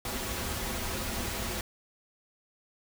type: noise with comb filter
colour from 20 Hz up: pink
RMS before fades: -34 dBFS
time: 0.05-1.61 s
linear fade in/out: 2 ms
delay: 6.7 ms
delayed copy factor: -0.65
effects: none